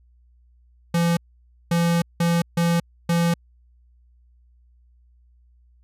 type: tone bursts at uneven times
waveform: square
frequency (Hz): 170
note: F3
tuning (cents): -46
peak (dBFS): -18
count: 5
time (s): 0.94-1.17 / 1.71-2.02 / 2.2-2.42 / 2.57-2.8 / 3.09-3.34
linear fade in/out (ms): 5
effects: added 60 Hz sine -53 dBFS peak until 5.83 s + resampled to 32000 Hz